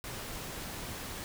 pink noise, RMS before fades -41 dBFS, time 0.04-1.24 s, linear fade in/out 0 ms, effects none

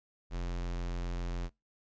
square tone, 43.65 Hz, F1, in tune, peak -34 dBFS, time 0.3-1.5 s, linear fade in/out 50 ms, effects noise-tail reverb RT60 0.2 s tail -24 dB re dry + resampled to 16000 Hz

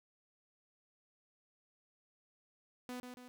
sawtooth tone with echo, 248.9 Hz, B3, 14 cents sharp, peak -38 dBFS, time 2.89-3 s, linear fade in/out 0 ms, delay 140 ms, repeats 2, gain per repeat -5 dB, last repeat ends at 3.28 s, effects none

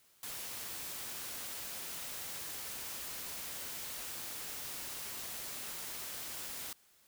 white noise, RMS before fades -43 dBFS, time 0.23-6.73 s, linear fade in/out 2 ms, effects white hiss -67 dBFS RMS until 7.07 s

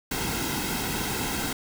pink noise with comb filter, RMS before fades -29 dBFS, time 0.11-1.53 s, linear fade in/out 5 ms, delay 1.7 ms, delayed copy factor -0.6, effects none

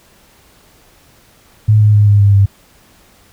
sine tone with pitch steps, 107.2 / 105.54 / 103.91 / 102.3 / 100.72 / 99.16 Hz, A2 / G#2 / G#2 / G#2 / G2 / G2, -45 / +28 / +1 / -26 / +47 / +20 cents, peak -5 dBFS, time 1.68-2.46 s, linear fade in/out 10 ms, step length 130 ms, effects pink hiss -48 dBFS RMS until 3.32 s

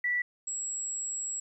sine tone pair in turn, 1959 / 7706 Hz, B6 / B8, -15 / -44 cents, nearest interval 2 octaves, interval 2371 cents, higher second, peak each -26 / -32 dBFS, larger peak first, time 0.04-0.22 / 0.47-1.4 s, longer second, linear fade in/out 5 ms, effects 11-bit

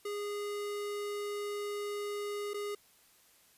square tone with dropouts, 411.1 Hz, G#4, 18 cents flat, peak -36 dBFS, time 0.05-2.75 s, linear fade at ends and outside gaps 5 ms, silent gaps 2.535-2.542 s, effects white hiss -64 dBFS RMS until 3.57 s + resampled to 32000 Hz

